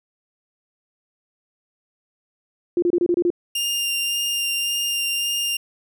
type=tone bursts; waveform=sine; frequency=349.2 Hz; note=F4; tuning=in tune; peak=-15 dBFS; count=7; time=2.77-3.303 s; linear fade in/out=2 ms; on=53 ms; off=27 ms
type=tone with vibrato; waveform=sawtooth; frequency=2800 Hz; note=F7; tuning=4 cents sharp; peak=-18 dBFS; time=3.55-5.57 s; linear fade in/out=5 ms; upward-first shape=sine; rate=1.8 Hz; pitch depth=10 cents each way
effects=none